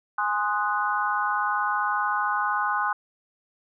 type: chord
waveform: sine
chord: Ab dominant seventh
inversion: none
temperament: equal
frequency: 830.6 / 1046.5 / 1244.5 / 1480 Hz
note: Ab5 / C6 / Eb6 / Gb6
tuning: 0 / 0 / 0 / 0 cents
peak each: -28 dBFS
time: 0.18-2.93 s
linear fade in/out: 5 ms
effects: none